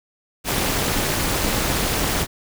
pink noise with amplitude modulation, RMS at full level -18 dBFS, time 0.44-2.27 s, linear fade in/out 50 ms, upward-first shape sine, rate 249 Hz, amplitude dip 80%, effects none

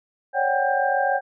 sine tone cluster, 550 / 584 / 745 / 792 / 1589 Hz, C#5 / D5 / F#5 / G5 / G6, -14 / -10 / +12 / +18 / +23 cents, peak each -25 / -31 / -24 / -23 / -26 dBFS, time 0.33-1.21 s, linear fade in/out 50 ms, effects none

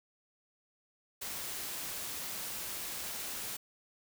white noise, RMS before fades -40 dBFS, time 1.21-3.57 s, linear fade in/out 10 ms, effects none

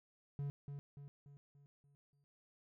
triangle tone with echo, 142 Hz, C#3, 42 cents sharp, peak -36 dBFS, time 0.39-0.5 s, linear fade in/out 0 ms, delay 290 ms, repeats 6, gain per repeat -6 dB, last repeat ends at 2.24 s, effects none

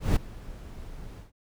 brown noise with ADSR envelope, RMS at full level -20 dBFS, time 0-1.32 s, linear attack 160 ms, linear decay 10 ms, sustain -21 dB, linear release 140 ms, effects none

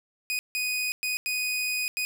sawtooth tone bursts at uneven times, 2489 Hz, D#7, in tune, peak -23 dBFS, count 5, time 0.3-0.39 / 0.55-0.92 / 1.03-1.17 / 1.26-1.88 / 1.97-2.05 s, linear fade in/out 0 ms, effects none

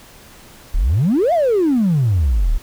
triangle exponential two-way sweep, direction up then down, 32.07 to 726 to 32.07 Hz, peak -9 dBFS, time 0.74-2.58 s, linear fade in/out 10 ms, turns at 1.33 s, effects tanh soft clip ceiling -9 dBFS + pink hiss -43 dBFS RMS until 2.62 s

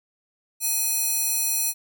square tone with high-pass filter, 839 Hz, G#5, 17 cents sharp, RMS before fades -24 dBFS, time 0.6-1.74 s, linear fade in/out 50 ms, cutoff 8000 Hz, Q 0.81, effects none

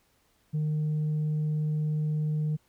sine tone, 152.8 Hz, D#3, 31 cents flat, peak -23 dBFS, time 0.53-2.57 s, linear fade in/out 20 ms, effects tanh soft clip ceiling -24 dBFS + pink hiss -68 dBFS RMS until 2.68 s

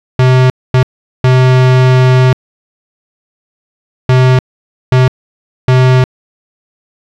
square tone bursts at uneven times, 128.4 Hz, C3, 32 cents flat, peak -5 dBFS, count 6, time 0.19-0.5 / 0.74-0.83 / 1.24-2.33 / 4.09-4.39 / 4.92-5.08 / 5.68-6.04 s, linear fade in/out 2 ms, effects low-pass 4000 Hz 12 dB/octave + 7-bit

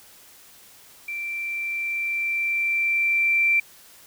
sine tone with level ramp, 2349 Hz, D7, in tune, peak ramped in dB -28 to -16 dBFS, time 1.08-3.6 s, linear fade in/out 5 ms, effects white hiss -50 dBFS RMS until 4.06 s

